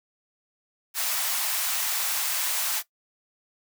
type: high-pass noise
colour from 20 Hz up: white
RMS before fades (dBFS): -27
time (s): 0.94-2.83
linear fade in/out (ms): 50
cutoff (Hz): 680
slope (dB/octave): 24
effects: noise-tail reverb RT60 0.1 s tail -17 dB re dry